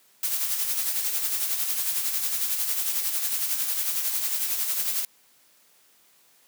blue noise with tremolo, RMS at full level -25 dBFS, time 0.23-5.05 s, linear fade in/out 2 ms, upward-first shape sine, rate 11 Hz, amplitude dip 45%, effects white hiss -60 dBFS RMS until 6.47 s + high-pass 150 Hz 12 dB/octave

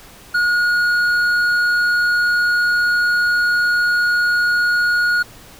triangle tone with hard clipping, 1443 Hz, F#6, 44 cents flat, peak -15 dBFS, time 0.34-5.23 s, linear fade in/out 10 ms, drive 9 dB, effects pink hiss -42 dBFS RMS until 5.59 s

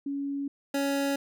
sine / 25% pulse tone pair in turn, 280.2 / 278.7 Hz, C#4 / C#4, +19 / +9 cents, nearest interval unison, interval 10 cents, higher first, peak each -29 / -22 dBFS, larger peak second, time 0.06-0.48 / 0.74-1.16 s, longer neither, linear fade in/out 5 ms, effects none

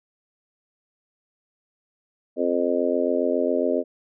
harmonic tone, 87.31 Hz, F2, in tune, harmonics 3 / 4 / 5 / 6 / 7, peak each -26 / -27 / -26 / -27 / -25 dBFS, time 2.36-3.84 s, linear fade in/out 50 ms, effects none

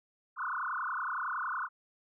sine tone with frequency modulation, 1253 Hz, D#6, 12 cents sharp, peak -32 dBFS, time 0.36-1.69 s, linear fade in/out 50 ms, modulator 30.8 Hz, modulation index 7.9, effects none

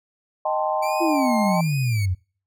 sine chord, A half-diminished seventh, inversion second, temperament equal, 622.3 / 784 / 880 / 1046.5 Hz, Eb5 / G5 / A5 / C6, 0 / 0 / 0 / 0 cents, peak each -24 / -25 / -27 / -28 dBFS, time 0.45-1.61 s, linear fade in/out 5 ms
sawtooth tone with vibrato, 2302 Hz, D7, 35 cents flat, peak -28 dBFS, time 0.82-2.06 s, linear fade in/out 10 ms, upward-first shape sine, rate 1.3 Hz, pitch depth 140 cents each way
sine exponential sweep, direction down, 349.2 to 87.31 Hz, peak -19 dBFS, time 1-2.15 s, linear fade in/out 20 ms
effects noise-tail reverb RT60 0.4 s tail -24 dB re dry

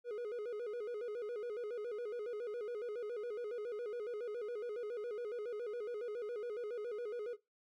triangle tone with vibrato, 450.3 Hz, A4, 40 cents sharp, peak -37 dBFS, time 0.04-7.37 s, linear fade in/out 50 ms, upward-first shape square, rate 7.2 Hz, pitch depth 120 cents each way, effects noise-tail reverb RT60 0.2 s tail -19 dB re dry

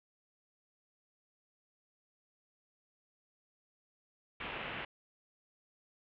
white low-pass noise, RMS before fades -42 dBFS, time 4.4-4.85 s, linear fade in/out 5 ms, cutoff 3000 Hz, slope 48 dB/octave, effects none

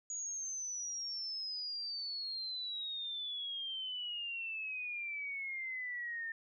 sine exponential sweep, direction down, 6810 to 1804 Hz, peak -38 dBFS, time 0.1-6.32 s, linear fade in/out 2 ms, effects none

